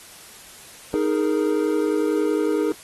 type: chord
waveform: triangle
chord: D# suspended fourth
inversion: none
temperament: equal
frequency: 311.1 / 415.3 / 466.2 Hz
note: D#4 / G#4 / A#4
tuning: 0 / 0 / 0 cents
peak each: -20 / -21 / -23 dBFS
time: 0.94-2.72 s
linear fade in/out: 0 ms
effects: white hiss -44 dBFS RMS until 2.83 s + AAC 32 kbps